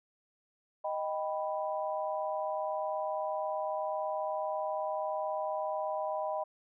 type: chord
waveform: sine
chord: Eb augmented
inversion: none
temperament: equal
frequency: 622.3 / 784 / 987.8 Hz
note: Eb5 / G5 / B5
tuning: 0 / 0 / 0 cents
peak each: -34 / -37 / -38 dBFS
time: 0.84-6.44 s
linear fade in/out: 10 ms
effects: none